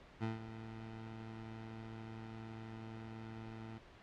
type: tone with ADSR envelope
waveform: 20% pulse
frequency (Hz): 111.8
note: A2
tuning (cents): +28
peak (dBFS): -30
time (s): 0.2-3.79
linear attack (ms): 34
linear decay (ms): 150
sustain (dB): -12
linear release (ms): 19
effects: pink hiss -59 dBFS RMS until 4.02 s + low-pass 3000 Hz 12 dB/octave